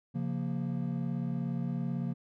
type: chord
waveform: triangle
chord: Bb minor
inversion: first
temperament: equal with one note detuned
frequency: 136.84 / 174.61 / 233.1 Hz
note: Db3 / F3 / Bb3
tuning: -22 / 0 / 0 cents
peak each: -33 / -33 / -34 dBFS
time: 0.14-2.14 s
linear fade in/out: 20 ms
effects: none